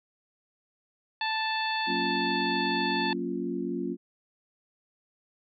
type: harmonic tone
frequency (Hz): 880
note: A5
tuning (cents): 0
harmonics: 1 / 2 / 3 / 4 / 5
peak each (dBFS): -30 / -33 / -35 / -36 / -37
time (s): 1.21-3.13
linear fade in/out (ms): 2
type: chord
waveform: sine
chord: Gb major seventh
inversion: none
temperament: equal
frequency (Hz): 185 / 233.1 / 277.2 / 349.2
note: Gb3 / Bb3 / Db4 / F4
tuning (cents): 0 / 0 / 0 / 0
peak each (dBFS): -36 / -35 / -34 / -33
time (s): 1.86-3.97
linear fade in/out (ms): 50
effects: none